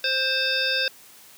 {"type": "harmonic tone with a mistuned harmonic", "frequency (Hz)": 525, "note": "C5", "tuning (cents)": 6, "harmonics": [1, 3, 5, 7, 9, 10], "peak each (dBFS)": [-31, -26, -28, -27, -30, -30], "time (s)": [0.04, 0.88], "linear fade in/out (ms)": 2, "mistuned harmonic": 7, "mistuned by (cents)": -17, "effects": ["white hiss -49 dBFS RMS until 1.37 s", "high-pass 100 Hz 12 dB/octave"]}